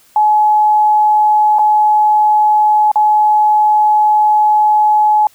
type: tone with dropouts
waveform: sine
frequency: 849 Hz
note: G#5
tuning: 38 cents sharp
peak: -7 dBFS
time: 0.16-5.27 s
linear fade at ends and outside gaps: 2 ms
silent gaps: 1.586-1.592 / 2.916-2.957 s
effects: white hiss -49 dBFS RMS until 5.34 s